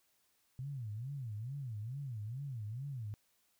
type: tone with vibrato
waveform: sine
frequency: 122 Hz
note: B2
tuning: 21 cents flat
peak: -39 dBFS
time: 0.59-3.14 s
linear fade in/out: 0 ms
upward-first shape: sine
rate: 2.3 Hz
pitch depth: 280 cents each way
effects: white hiss -75 dBFS RMS until 3.59 s